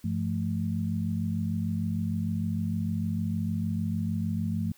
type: tone cluster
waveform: sine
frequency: 98.9 / 172.3 / 218.9 Hz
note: G2 / F3 / A3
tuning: +16 / -23 / -9 cents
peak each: -31 dBFS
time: 0.04-4.72 s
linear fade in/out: 5 ms
effects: white hiss -60 dBFS RMS until 4.77 s